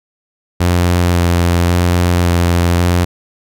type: tone with vibrato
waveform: sawtooth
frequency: 87.31 Hz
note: F2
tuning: in tune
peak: -6 dBFS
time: 0.6-3.05 s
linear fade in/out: 10 ms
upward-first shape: square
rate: 0.91 Hz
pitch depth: 13 cents each way
effects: none